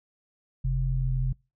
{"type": "tone pair together", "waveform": "sine", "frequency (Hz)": [43.99, 130.81], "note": ["F1", "C3"], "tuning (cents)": [13, 0], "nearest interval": "octave + perfect fifth", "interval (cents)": 1887, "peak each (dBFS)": -26, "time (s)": [0.64, 1.33], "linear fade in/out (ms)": 10, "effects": ["noise-tail reverb RT60 0.3 s tail -26 dB re dry"]}